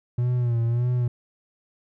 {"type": "tone with vibrato", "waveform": "triangle", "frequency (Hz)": 120, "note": "B2", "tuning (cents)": -49, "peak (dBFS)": -18, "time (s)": [0.18, 1.08], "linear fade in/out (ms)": 5, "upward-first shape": "sine", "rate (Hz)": 1.7, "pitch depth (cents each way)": 63, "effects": []}